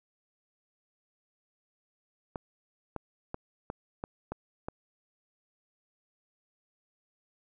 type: clicks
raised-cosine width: 1 ms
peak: -21 dBFS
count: 7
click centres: 2.358 / 2.963 / 3.344 / 3.701 / 4.039 / 4.32 / 4.685 s
effects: none